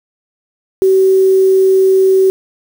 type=tone with quantisation; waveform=sine; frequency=381.2 Hz; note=G4; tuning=48 cents flat; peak=-6 dBFS; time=0.82-2.3 s; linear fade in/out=0 ms; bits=5; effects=none